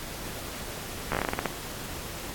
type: slowing click train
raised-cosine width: 0.5 ms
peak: -11 dBFS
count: 11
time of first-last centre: 1.12-1.457 s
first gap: 13 ms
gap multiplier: 1.2
effects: pink hiss -38 dBFS RMS until 2.34 s + AAC 64 kbps